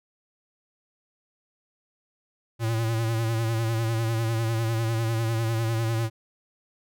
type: tone with vibrato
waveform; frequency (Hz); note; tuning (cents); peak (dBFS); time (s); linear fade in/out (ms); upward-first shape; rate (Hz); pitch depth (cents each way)
square; 113.6; A#2; -44; -24; 2.59-6.1; 50; sine; 10; 46
effects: none